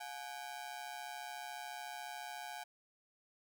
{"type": "ring-modulated tone", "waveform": "sawtooth", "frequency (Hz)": 782, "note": "G5", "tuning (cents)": -4, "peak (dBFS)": -37, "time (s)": [0, 2.64], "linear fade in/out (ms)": 10, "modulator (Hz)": 67, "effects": []}